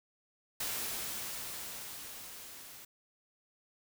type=noise with level ramp; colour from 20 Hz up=white; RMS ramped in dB=-36 to -51 dBFS; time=0.6-2.85 s; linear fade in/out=5 ms; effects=none